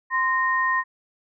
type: tone pair together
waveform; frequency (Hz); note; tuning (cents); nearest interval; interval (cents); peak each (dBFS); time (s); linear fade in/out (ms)
sine; 1040 / 1851.8; C6 / A#6; -11 / -12; minor seventh; 999; -22; 0.1-0.84; 50
effects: none